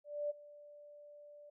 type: tone with ADSR envelope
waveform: sine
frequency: 587 Hz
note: D5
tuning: 1 cent flat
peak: -33 dBFS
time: 0.04-1.5 s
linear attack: 260 ms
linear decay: 20 ms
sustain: -20 dB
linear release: 8 ms
effects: none